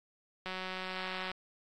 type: click train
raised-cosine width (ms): 0.3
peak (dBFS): -23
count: 160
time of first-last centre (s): 0.46-1.315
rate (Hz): 186
effects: AAC 48 kbps